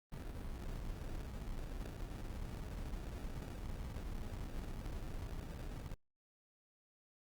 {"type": "noise with sample-and-hold", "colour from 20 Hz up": "brown", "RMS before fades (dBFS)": -44, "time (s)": [0.12, 5.94], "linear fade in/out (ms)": 0, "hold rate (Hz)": 1050, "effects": ["Opus 24 kbps"]}